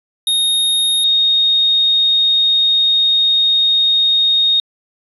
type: tone pair in turn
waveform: square / sine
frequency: 3716 / 3716 Hz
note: A#7 / A#7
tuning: -6 / -6 cents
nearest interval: unison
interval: 0 cents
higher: neither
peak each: -13 / -10 dBFS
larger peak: second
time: 0.27-1.04 / 1.04-4.6 s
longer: second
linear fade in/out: 2 ms
effects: resampled to 32000 Hz + 8-bit